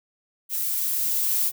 violet noise with level ramp, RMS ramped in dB -27 to -22 dBFS, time 0.49-1.52 s, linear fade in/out 50 ms, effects none

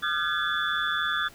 sine tone cluster, 1212 / 1384 / 1528 / 1691 / 3464 Hz, D#6 / F6 / G6 / G#6 / A7, -46 / -16 / -45 / +31 / -28 cents, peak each -31 dBFS, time 0.02-1.29 s, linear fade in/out 20 ms, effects pink hiss -51 dBFS RMS until 1.34 s

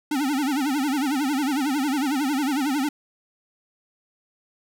square tone with vibrato, 279.3 Hz, C#4, 13 cents sharp, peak -22 dBFS, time 0.11-2.89 s, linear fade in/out 5 ms, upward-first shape sine, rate 11 Hz, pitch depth 160 cents each way, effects none

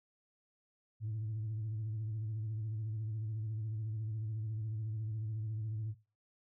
sine tone with vibrato, 109 Hz, A2, 16 cents flat, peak -34 dBFS, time 1-5.95 s, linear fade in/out 50 ms, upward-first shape sine, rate 14 Hz, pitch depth 52 cents each way, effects noise-tail reverb RT60 0.3 s tail -18 dB re dry + tanh soft clip ceiling -33 dBFS

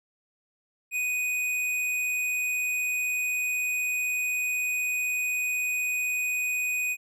triangle tone with hard clipping, 2489 Hz, D#7, in tune, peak -27 dBFS, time 0.91-6.97 s, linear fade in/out 50 ms, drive 16 dB, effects none

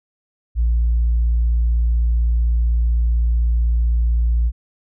sine tone, 57.9 Hz, A#1, 11 cents flat, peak -12 dBFS, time 0.55-4.52 s, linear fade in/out 50 ms, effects tanh soft clip ceiling -11 dBFS

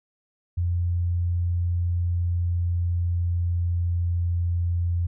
sine tone with pitch glide, 87.2 to 86.6 Hz, F2 to F2, -2 to -14 cents, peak -21 dBFS, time 0.57-5.07 s, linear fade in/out 10 ms, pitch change -12 cents, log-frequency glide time 1.9-4.3 s, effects none

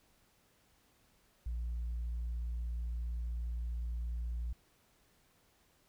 sine tone, 58.5 Hz, A#1, 7 cents sharp, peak -33 dBFS, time 1.46-4.53 s, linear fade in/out 5 ms, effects tanh soft clip ceiling -33 dBFS + pink hiss -70 dBFS RMS until 5.88 s

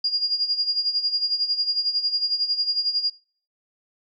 sine tone with tremolo, 4834 Hz, D8, 49 cents sharp, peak -18 dBFS, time 0.04-3.1 s, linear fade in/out 5 ms, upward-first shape sine, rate 11 Hz, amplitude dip 75%, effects noise-tail reverb RT60 0.5 s tail -23 dB re dry

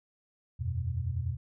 sine chord, E suspended second, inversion none, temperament equal, 82.41 / 92.5 / 123.47 Hz, E2 / F#2 / B2, 0 / 0 / 0 cents, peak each -34 dBFS, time 0.59-1.37 s, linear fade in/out 20 ms, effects none

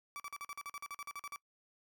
30% pulse tone bursts, 1154 Hz, D6, 31 cents flat, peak -39 dBFS, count 15, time 0.16-1.36 s, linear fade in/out 0 ms, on 38 ms, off 45 ms, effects noise-tail reverb RT60 0.1 s tail -22 dB re dry

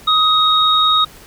sine tone pair together, 1258 / 3755 Hz, D#6 / A#7, +19 / +12 cents, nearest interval octave + perfect fifth, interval 1893 cents, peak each -13 dBFS, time 0.07-1.05 s, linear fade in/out 10 ms, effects pink hiss -41 dBFS RMS until 1.26 s

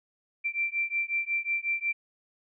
sine beating tone pair, 2349 / 2354.5 Hz, D7 / D7, 0 / +4 cents, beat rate 5.5 Hz, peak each -30 / -30 dBFS, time 0.44-1.93 s, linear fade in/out 20 ms, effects none

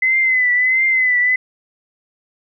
sine tone with vibrato, 2030 Hz, B6, 47 cents sharp, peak -12 dBFS, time 0.02-1.36 s, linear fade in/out 5 ms, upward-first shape triangle, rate 1.5 Hz, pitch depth 65 cents each way, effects none

